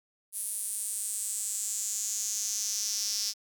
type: tone with high-pass filter sweep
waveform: square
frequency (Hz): 106.1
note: G#2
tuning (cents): +38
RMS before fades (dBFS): -33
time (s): 0.32-3.34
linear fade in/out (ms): 50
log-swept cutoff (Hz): 10000 to 5300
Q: 5.3
effects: none